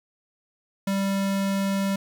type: tone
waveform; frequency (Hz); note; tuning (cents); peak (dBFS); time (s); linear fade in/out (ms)
square; 196; G3; 0; -23; 0.87-1.96; 5
effects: 9-bit